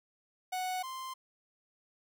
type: tone pair in turn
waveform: 45% pulse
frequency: 739 / 1044.8 Hz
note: F#5 / C6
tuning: -2 / -3 cents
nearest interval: tritone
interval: 599 cents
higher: second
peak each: -33 / -39 dBFS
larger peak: first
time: 0.52-0.83 / 0.83-1.14 s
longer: neither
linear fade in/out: 10 ms
effects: none